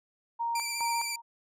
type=tone with tremolo; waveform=sine; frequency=932.3 Hz; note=A#5; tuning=in tune; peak=-28 dBFS; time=0.39-1.22 s; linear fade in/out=20 ms; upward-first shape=square; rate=2.4 Hz; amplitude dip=80%
type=tone with vibrato; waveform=15% pulse; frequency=2349 Hz; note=D7; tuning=in tune; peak=-25 dBFS; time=0.55-1.16 s; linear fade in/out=5 ms; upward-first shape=triangle; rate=15 Hz; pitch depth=38 cents each way
effects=none